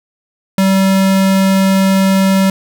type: tone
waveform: square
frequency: 192.5 Hz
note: G3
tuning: 31 cents flat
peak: -9 dBFS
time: 0.58-2.5 s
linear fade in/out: 2 ms
effects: none